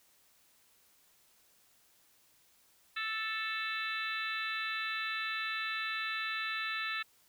harmonic tone, 440 Hz, A4, in tune, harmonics 3 / 4 / 5 / 6 / 7 / 8 / 9, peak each -40 / -38 / -44 / -40 / -52 / -45 / -44 dBFS, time 2.96-7.03 s, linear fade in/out 10 ms, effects white hiss -67 dBFS RMS until 7.28 s

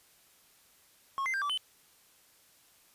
triangle tone with pitch steps, 1089 / 2075 / 1585 / 1158 / 3040 Hz, C#6 / C7 / G6 / D6 / F#7, -31 / -15 / +19 / -25 / +46 cents, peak -28 dBFS, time 1.18-1.575 s, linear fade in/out 0 ms, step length 79 ms, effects white hiss -63 dBFS RMS until 2.94 s + resampled to 32000 Hz

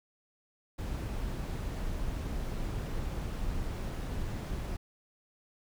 brown noise, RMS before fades -35 dBFS, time 0.78-4.77 s, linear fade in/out 10 ms, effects none

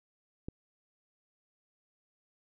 click, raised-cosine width 3 ms, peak -25 dBFS, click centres 0.485 s, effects none

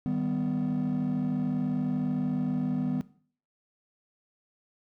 triangle chord, Eb augmented, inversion none, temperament equal with one note detuned, 155.56 / 196 / 249.4 Hz, Eb3 / G3 / B3, 0 / 0 / +17 cents, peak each -29 / -30 / -26 dBFS, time 0.06-3.01 s, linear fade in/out 0 ms, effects noise-tail reverb RT60 0.5 s tail -19 dB re dry + tanh soft clip ceiling -20 dBFS

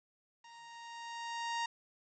sawtooth tone with level ramp, 932.3 Hz, A#5, in tune, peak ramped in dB -50 to -29 dBFS, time 0.44-1.66 s, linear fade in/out 5 ms, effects resampled to 16000 Hz + 11-bit

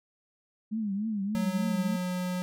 sine tone with vibrato, 208.6 Hz, G#3, 8 cents sharp, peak -28 dBFS, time 0.71-1.97 s, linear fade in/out 20 ms, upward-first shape triangle, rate 3.4 Hz, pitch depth 150 cents each way
square tone with pitch glide, 184.4 to 181.23 Hz, F#3 to F#3, -6 to -36 cents, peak -30 dBFS, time 1.35-2.42 s, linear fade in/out 0 ms, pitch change -30 cents, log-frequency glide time 1.48-1.81 s
effects none

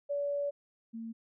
sine tone pair in turn, 572 / 227 Hz, D5 / A#3, -46 / -46 cents, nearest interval octave + major third, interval 1600 cents, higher first, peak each -30 / -38 dBFS, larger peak first, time 0.09-0.51 / 0.93-1.13 s, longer first, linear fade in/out 20 ms, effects none

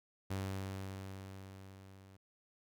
sawtooth tone with level ramp, 96.3 Hz, G2, 30 cents flat, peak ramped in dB -32 to -53 dBFS, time 0.3-2.17 s, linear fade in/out 10 ms, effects none

